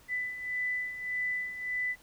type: beating tone pair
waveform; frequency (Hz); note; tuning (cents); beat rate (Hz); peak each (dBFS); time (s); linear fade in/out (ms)
sine; 1993 / 1994.7; B6 / B6; +15 / +17; 1.7; -38 / -32; 0.08-1.96; 50
effects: pink hiss -59 dBFS RMS until 2.02 s